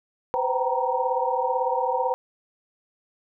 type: tone cluster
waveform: sine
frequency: 501 / 519 / 772 / 916 / 952 Hz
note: B4 / C5 / G5 / A#5 / A#5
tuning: +25 / -14 / -27 / -31 / +36 cents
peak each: -28 dBFS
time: 0.34-2.14 s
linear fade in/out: 0 ms
effects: none